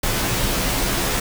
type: noise with comb filter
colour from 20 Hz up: pink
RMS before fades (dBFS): -21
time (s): 0.03-1.2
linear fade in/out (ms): 5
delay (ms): 13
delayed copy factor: -0.9
effects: none